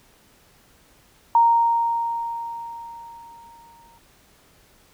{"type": "tone with exponential decay", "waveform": "sine", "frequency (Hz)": 930, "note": "A#5", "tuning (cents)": -4, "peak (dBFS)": -11, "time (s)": [1.35, 3.98], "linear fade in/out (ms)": 2, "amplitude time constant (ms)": 570, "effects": ["pink hiss -56 dBFS RMS until 4.93 s"]}